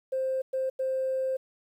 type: tone bursts at uneven times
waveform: sine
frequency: 525 Hz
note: C5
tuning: 6 cents sharp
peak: -25 dBFS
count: 3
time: 0.12-0.42 / 0.53-0.7 / 0.79-1.37 s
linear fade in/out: 10 ms
effects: tanh soft clip ceiling -21 dBFS + 10-bit